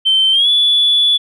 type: tone with pitch glide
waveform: sine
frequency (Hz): 3100 to 3440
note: G7 to A7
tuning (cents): -20 to -40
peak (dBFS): -8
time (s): 0.05-1.18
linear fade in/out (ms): 20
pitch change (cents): +180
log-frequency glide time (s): 0.32-0.49
effects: tanh soft clip ceiling -4 dBFS